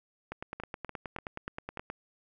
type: two click trains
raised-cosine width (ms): 0.5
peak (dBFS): -22 / -24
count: 16 / 5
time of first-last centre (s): 0.32-1.901 / 0.6-1.773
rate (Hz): 9.49 / 3.41
effects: none